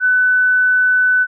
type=tone; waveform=sine; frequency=1500 Hz; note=F#6; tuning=23 cents sharp; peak=-10 dBFS; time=0-1.27 s; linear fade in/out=50 ms; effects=none